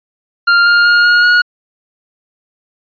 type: tone with pitch steps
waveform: 45% pulse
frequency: 1396.9 / 1409.1 / 1421.3 / 1433.7 / 1446.2 Hz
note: F6 / F6 / F6 / F6 / F#6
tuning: 0 / +15 / +30 / +45 / -40 cents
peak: -6 dBFS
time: 0.47-1.42 s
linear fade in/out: 10 ms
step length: 190 ms
effects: resampled to 11025 Hz